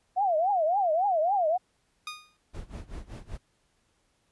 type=tone with vibrato; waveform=sine; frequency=711 Hz; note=F5; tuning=31 cents sharp; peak=-22 dBFS; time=0.16-1.58 s; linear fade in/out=20 ms; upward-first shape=triangle; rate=3.6 Hz; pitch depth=290 cents each way
type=tone with exponential decay; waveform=15% pulse; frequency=1230 Hz; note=D#6; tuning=20 cents flat; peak=-26 dBFS; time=2.07-2.37 s; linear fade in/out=2 ms; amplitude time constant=65 ms
type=noise with tremolo; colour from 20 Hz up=brown; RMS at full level=-37 dBFS; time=2.53-3.38 s; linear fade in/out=20 ms; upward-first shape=sine; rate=5.2 Hz; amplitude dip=90%
effects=pink hiss -71 dBFS RMS until 4.31 s + resampled to 24000 Hz